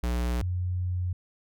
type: tone pair in turn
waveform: square / sine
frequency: 60.2 / 90.2 Hz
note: B1 / F#2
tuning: -44 / -44 cents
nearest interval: perfect fifth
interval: 700 cents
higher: second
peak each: -26 dBFS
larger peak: neither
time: 0.03-0.42 / 0.42-1.13 s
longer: second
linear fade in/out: 5 ms
effects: none